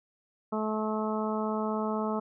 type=harmonic tone; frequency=216 Hz; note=A3; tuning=32 cents flat; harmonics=1 / 2 / 3 / 4 / 5 / 6; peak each=-31 / -34 / -36 / -37 / -38 / -39 dBFS; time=0.52-2.2 s; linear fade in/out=10 ms; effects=none